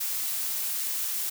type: noise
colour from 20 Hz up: blue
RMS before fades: -30 dBFS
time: 0-1.3 s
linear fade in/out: 10 ms
effects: none